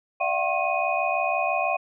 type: tone cluster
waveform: sine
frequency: 597 / 685 / 751 / 1079 / 2493 Hz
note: D5 / F5 / F#5 / C#6 / D#7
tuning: +28 / -34 / +26 / -47 / +3 cents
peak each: -30 / -27 / -27 / -30 / -28 dBFS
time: 0.2-1.77 s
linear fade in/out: 10 ms
effects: none